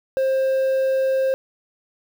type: tone with quantisation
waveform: triangle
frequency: 530 Hz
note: C5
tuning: 22 cents sharp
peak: -15 dBFS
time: 0.17-1.34 s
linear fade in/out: 0 ms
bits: 7
effects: none